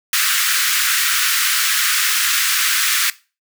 pink high-pass noise, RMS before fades -17 dBFS, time 0.13-3.1 s, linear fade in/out 2 ms, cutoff 1300 Hz, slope 48 dB/octave, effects noise-tail reverb RT60 0.3 s tail -18 dB re dry

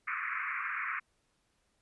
pink band-pass noise, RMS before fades -36 dBFS, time 0.07-1 s, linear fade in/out 10 ms, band 1100 to 2400 Hz, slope 96 dB/octave, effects pink hiss -75 dBFS RMS until 1.81 s + resampled to 24000 Hz

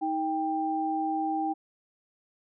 sine tone pair together, 316.4 / 790 Hz, D#4 / G5, +29 / +13 cents, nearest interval octave + major third, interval 1584 cents, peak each -30 / -28 dBFS, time 0.01-1.54 s, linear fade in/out 20 ms, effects none

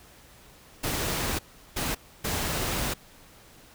pink noise bursts at uneven times, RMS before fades -29 dBFS, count 3, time 0.83-1.39 / 1.76-1.95 / 2.24-2.94 s, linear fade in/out 10 ms, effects pink hiss -53 dBFS RMS until 3.74 s

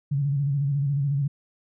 sine tone with vibrato, 140.9 Hz, C#3, 29 cents sharp, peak -21 dBFS, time 0.11-1.28 s, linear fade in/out 10 ms, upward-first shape square, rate 14 Hz, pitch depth 56 cents each way, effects none

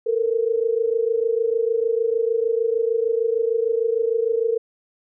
sine tone pair together, 448.4 / 475 Hz, A4 / A#4, +33 / +33 cents, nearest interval minor second, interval 100 cents, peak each -20 / -22 dBFS, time 0.06-4.58 s, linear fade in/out 10 ms, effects none

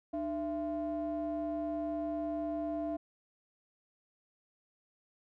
triangle ring-modulated tone, 185 Hz, F#3, in tune, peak -28 dBFS, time 0.13-2.97 s, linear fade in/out 10 ms, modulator 486 Hz, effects none

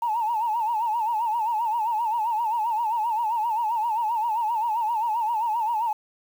sine tone with vibrato, 901 Hz, A5, 41 cents sharp, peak -21 dBFS, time 0.02-5.93 s, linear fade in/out 5 ms, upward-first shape sine, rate 7.6 Hz, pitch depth 110 cents each way, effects tanh soft clip ceiling -17 dBFS + 8-bit

